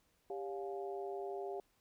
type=harmonic tone with a mistuned harmonic; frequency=141.1 Hz; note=C#3; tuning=31 cents sharp; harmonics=3 / 4 / 5 / 6; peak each=-41 / -50 / -45 / -54 dBFS; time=0.3-1.6 s; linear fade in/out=2 ms; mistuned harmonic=3; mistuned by=-110 cents; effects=pink hiss -75 dBFS RMS until 1.8 s